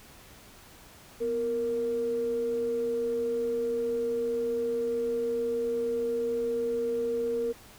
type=tone pair together; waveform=sine; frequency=246.9 / 465.7 Hz; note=B3 / A#4; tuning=0 / -2 cents; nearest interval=major seventh; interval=1098 cents; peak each=-37 / -26 dBFS; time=1.2-7.53 s; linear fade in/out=20 ms; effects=tanh soft clip ceiling -20 dBFS + pink hiss -52 dBFS RMS until 7.78 s